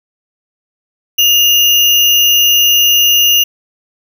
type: tone with sample-and-hold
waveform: sine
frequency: 2840 Hz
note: F7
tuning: 28 cents sharp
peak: -6 dBFS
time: 1.18-3.44 s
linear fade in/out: 10 ms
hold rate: 8820 Hz
effects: none